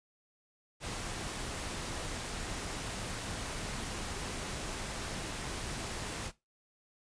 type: noise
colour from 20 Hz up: pink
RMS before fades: -39 dBFS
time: 0.8-6.32 s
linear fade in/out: 50 ms
effects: noise-tail reverb RT60 0.2 s tail -17 dB re dry + resampled to 22050 Hz